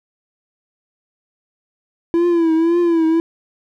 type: tone with vibrato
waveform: triangle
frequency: 334.3 Hz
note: E4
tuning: 24 cents sharp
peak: -10 dBFS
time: 2.14-3.2 s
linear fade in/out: 0 ms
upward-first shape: triangle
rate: 1.9 Hz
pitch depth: 85 cents each way
effects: none